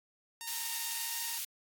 5% pulse tone with pitch glide, 923 to 928.3 Hz, A#5 to A#5, -17 to -7 cents, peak -29 dBFS, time 0.41-1.38 s, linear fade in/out 0 ms, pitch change +10 cents, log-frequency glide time 1-1.22 s
white high-pass noise, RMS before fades -38 dBFS, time 0.47-1.45 s, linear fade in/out 5 ms, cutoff 2400 Hz, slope 12 dB/octave
effects AAC 64 kbps

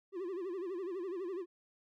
triangle tone with vibrato, 366.3 Hz, F#4, 17 cents flat, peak -35 dBFS, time 0.12-1.46 s, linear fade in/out 50 ms, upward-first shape sine, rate 12 Hz, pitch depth 140 cents each way, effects none

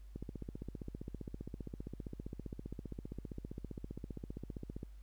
click train, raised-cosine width 3 ms, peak -30 dBFS, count 72, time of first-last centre 0.16-4.831 s, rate 15.2 Hz, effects added 50 Hz sine -50 dBFS peak until 5.02 s + pink hiss -73 dBFS RMS until 5.02 s

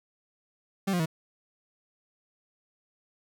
40% pulse tone with pitch steps, 195 / 176.76 / 160.23 Hz, G3 / F3 / E3, -9 / +21 / -49 cents, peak -24 dBFS, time 0.87-1.059 s, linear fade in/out 10 ms, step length 63 ms, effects none

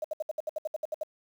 sine tone bursts, 620 Hz, D#5, 6 cents flat, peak -28 dBFS, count 12, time 0.02-1.034 s, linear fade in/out 5 ms, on 24 ms, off 66 ms, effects 9-bit

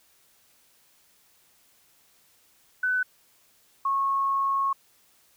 sine tone pair in turn, 1503 / 1095.2 Hz, F#6 / C#6, +27 / -21 cents, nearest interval perfect fourth, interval 548 cents, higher first, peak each -22 dBFS, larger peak neither, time 2.83-3.03 / 3.85-4.73 s, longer second, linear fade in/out 5 ms, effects white hiss -62 dBFS RMS until 5.36 s

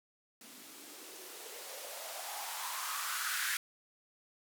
violet noise with band-pass filter sweep, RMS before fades -41 dBFS, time 0.41-3.57 s, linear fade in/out 2 ms, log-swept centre 220 to 1700 Hz, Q 4.4, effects none

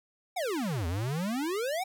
square exponential two-way sweep, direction down then up, 785 to 79.9 to 785 Hz, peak -30 dBFS, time 0.36-1.84 s, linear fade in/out 10 ms, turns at 0.87 s, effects none

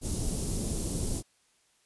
pink band-stop noise, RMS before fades -31 dBFS, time 0.01-1.23 s, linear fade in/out 50 ms, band 340 to 8200 Hz, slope 12 dB/octave, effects white hiss -68 dBFS RMS until 1.85 s + resampled to 24000 Hz

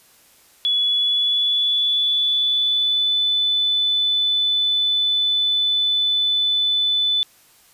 sine tone with pitch glide, 3400 to 3500 Hz, G#7 to A7, +40 to -10 cents, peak -16 dBFS, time 0.65-7.23 s, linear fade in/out 0 ms, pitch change +50 cents, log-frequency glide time 0.82-3.16 s, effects white hiss -53 dBFS RMS until 7.73 s + resampled to 32000 Hz

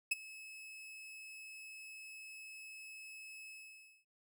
40% pulse tone with ADSR envelope, 2588 Hz, E7, 32 cents flat, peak -27 dBFS, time 0.11-4.05 s, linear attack 9 ms, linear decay 21 ms, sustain -21 dB, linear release 560 ms, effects none

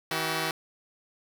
5% pulse tone pair together, 160.8 / 380.1 Hz, E3 / F#4, -43 / +47 cents, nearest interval octave + minor third, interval 1490 cents, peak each -19 dBFS, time 0.11-0.51 s, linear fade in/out 2 ms, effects none

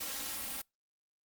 white noise with comb filter, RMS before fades -39 dBFS, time 0-0.62 s, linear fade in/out 10 ms, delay 3.7 ms, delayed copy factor +0.7, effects noise-tail reverb RT60 0.2 s tail -26 dB re dry + Opus 48 kbps

